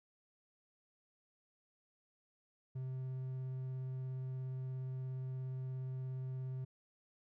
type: tone with vibrato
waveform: triangle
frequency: 130 Hz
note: C3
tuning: 11 cents flat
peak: -37 dBFS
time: 2.75-6.65 s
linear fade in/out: 10 ms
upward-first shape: sine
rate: 17 Hz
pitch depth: 8 cents each way
effects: none